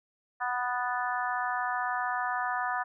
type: harmonic tone with a mistuned harmonic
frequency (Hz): 246.9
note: B3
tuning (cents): 0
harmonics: 3 / 4 / 5 / 6 / 7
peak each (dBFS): -33 / -34 / -35 / -36 / -36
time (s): 0.4-2.84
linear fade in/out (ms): 20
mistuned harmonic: 7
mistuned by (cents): +18
effects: none